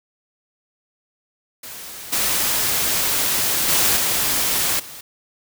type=noise with level steps; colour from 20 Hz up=white; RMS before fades=-35 / -20 / -17 / -20 / -37 dBFS; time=1.63-5.01 s; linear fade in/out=5 ms; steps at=2.12 / 3.68 / 3.96 / 4.79 s; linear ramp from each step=10 ms; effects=none